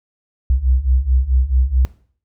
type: beating tone pair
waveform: sine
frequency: 61.6 / 66.2 Hz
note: B1 / C2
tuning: -4 / +21 cents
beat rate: 4.6 Hz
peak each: -17 / -15 dBFS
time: 0.5-1.85 s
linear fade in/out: 0 ms
effects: noise-tail reverb RT60 0.5 s tail -18 dB re dry